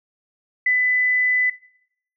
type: tone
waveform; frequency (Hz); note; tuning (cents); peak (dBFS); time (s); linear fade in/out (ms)
sine; 2000; B6; +21; -15; 0.66-1.5; 5
effects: noise-tail reverb RT60 0.7 s tail -20 dB re dry